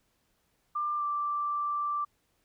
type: tone with pitch glide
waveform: sine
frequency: 1191 to 1173.2 Hz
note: D6 to D6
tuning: +24 to -2 cents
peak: -28 dBFS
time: 0.75-2.05 s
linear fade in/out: 10 ms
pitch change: -26 cents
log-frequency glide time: 0.97-1.03 s
effects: pink hiss -73 dBFS RMS until 2.44 s